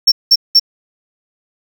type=tone bursts; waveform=triangle; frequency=5450 Hz; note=F8; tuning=43 cents flat; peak=-3 dBFS; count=3; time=0.07-0.597 s; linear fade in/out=10 ms; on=49 ms; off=190 ms; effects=none